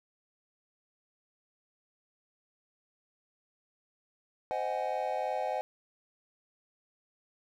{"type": "chord", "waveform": "triangle", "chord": "Ab dominant seventh", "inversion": "first", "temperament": "just", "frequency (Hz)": [519.1, 623, 747.5, 830.6], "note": ["C5", "Eb5", "Gb5", "Ab5"], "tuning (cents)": [-14, 2, 17, 0], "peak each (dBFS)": [-35, -34, -33, -35], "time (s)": [4.51, 5.61], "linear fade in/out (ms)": 0, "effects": []}